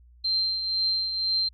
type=tone with tremolo; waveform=sine; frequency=4144 Hz; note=C8; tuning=17 cents flat; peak=-21 dBFS; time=0.24-1.49 s; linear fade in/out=10 ms; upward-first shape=triangle; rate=2 Hz; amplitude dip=55%; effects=added 60 Hz sine -51 dBFS peak until 1.53 s